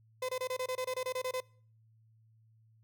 35% pulse tone bursts, 510 Hz, C5, 44 cents flat, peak -31 dBFS, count 13, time 0.22-1.404 s, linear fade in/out 5 ms, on 68 ms, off 25 ms, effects noise-tail reverb RT60 0.5 s tail -24 dB re dry + added 111 Hz sine -62 dBFS peak until 2.83 s

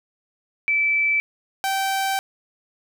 sine / sawtooth tone pair in turn, 2317 / 776.3 Hz, D7 / G5, -24 / -17 cents, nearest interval octave + perfect fifth, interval 1893 cents, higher first, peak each -17 dBFS, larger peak neither, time 0.68-1.2 / 1.64-2.19 s, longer second, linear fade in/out 0 ms, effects none

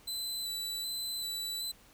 sawtooth tone with vibrato, 3995 Hz, B7, 19 cents sharp, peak -32 dBFS, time 0.07-1.72 s, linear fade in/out 10 ms, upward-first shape square, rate 1.3 Hz, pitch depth 16 cents each way, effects pink hiss -60 dBFS RMS until 1.93 s

